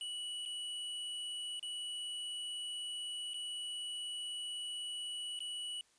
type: tone with dropouts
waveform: square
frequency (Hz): 2944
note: F#7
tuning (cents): -9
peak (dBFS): -40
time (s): 0.01-5.81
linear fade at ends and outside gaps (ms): 1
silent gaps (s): 0.453-0.459 / 1.595-1.628 / 3.335-3.342 / 5.391-5.404
effects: white hiss -70 dBFS RMS until 5.98 s + resampled to 22050 Hz